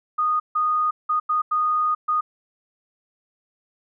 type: tone bursts at uneven times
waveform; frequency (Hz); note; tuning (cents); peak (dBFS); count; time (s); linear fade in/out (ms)
sine; 1235; D#6; -13; -18; 6; 0.18-0.4 / 0.55-0.91 / 1.09-1.2 / 1.29-1.42 / 1.51-1.95 / 2.08-2.21; 10
effects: none